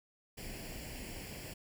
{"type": "noise with comb filter", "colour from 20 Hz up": "pink", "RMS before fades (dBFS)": -45, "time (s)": [0.37, 1.54], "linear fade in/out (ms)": 10, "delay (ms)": 0.4, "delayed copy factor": 0.7, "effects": []}